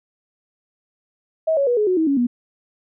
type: tone with pitch steps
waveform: sine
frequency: 640 / 557.2 / 485 / 422.2 / 367.6 / 320 / 278.6 / 242.5 Hz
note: D#5 / C#5 / B4 / G#4 / F#4 / D#4 / C#4 / B3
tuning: +49 / +9 / -31 / +29 / -11 / +49 / +9 / -31 cents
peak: -15 dBFS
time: 1.47-2.27 s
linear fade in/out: 10 ms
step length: 100 ms
effects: none